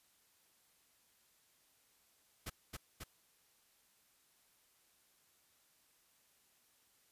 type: noise with echo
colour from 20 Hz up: pink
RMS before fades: -43 dBFS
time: 2.46-2.5 s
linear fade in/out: 10 ms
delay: 270 ms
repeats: 2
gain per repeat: -2 dB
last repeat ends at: 3.04 s
effects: white hiss -72 dBFS RMS until 7.11 s + resampled to 32000 Hz